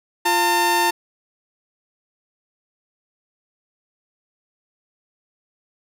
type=tone pair together; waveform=sawtooth; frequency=347.8 / 900 Hz; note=F4 / A5; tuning=-7 / +39 cents; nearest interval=octave + major third; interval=1646 cents; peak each=-19 / -13 dBFS; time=0.25-0.91 s; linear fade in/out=10 ms; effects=none